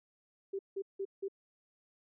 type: tone bursts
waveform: sine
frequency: 391.3 Hz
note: G4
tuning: 3 cents flat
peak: -34 dBFS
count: 4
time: 0.53-1.284 s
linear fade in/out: 10 ms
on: 61 ms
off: 170 ms
effects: none